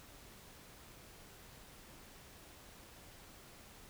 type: silence
effects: pink hiss -57 dBFS RMS until 3.89 s